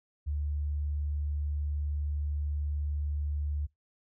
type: tone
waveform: sine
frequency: 73.42 Hz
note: D2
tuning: in tune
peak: -29 dBFS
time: 0.26-3.67 s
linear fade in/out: 20 ms
effects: noise-tail reverb RT60 0.2 s tail -26 dB re dry